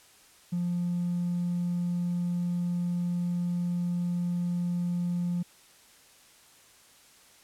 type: tone with hard clipping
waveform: sine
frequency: 175.3 Hz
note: F3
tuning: 7 cents sharp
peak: -27 dBFS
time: 0.52-5.43 s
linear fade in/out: 10 ms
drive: 1 dB
effects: white hiss -57 dBFS RMS until 7.43 s + low-pass 11000 Hz 12 dB/octave